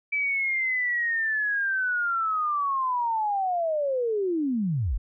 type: linear sweep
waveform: sine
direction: down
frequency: 2315 to 36.71 Hz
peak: -23 dBFS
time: 0.12-4.98 s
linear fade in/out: 10 ms
effects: none